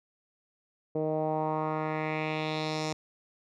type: tone with low-pass filter sweep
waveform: 10% pulse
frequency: 155.56 Hz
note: D#3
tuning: in tune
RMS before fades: -31 dBFS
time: 0.95-2.93 s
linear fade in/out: 5 ms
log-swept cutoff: 490 to 6200 Hz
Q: 2.4
effects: none